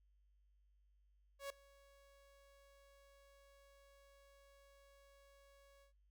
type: tone with ADSR envelope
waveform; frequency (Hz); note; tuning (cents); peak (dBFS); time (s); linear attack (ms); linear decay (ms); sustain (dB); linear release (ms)
sawtooth; 557; C#5; +8; -38; 1.39-5.93; 110; 4; -24; 110
effects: noise-tail reverb RT60 0.2 s tail -19 dB re dry + added 50 Hz sine -70 dBFS peak until 6.1 s